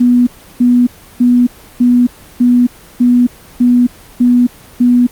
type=tone bursts; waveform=sine; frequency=244.8 Hz; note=B3; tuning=15 cents flat; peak=-5 dBFS; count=9; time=0-5.07 s; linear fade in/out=10 ms; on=270 ms; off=330 ms; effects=pink hiss -38 dBFS RMS until 5.11 s + Opus 24 kbps